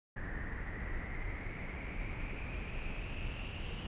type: noise with low-pass filter sweep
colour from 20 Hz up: brown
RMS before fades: -40 dBFS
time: 0.16-3.87 s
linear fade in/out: 5 ms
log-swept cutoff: 1800 to 2900 Hz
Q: 8.9
effects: resampled to 8000 Hz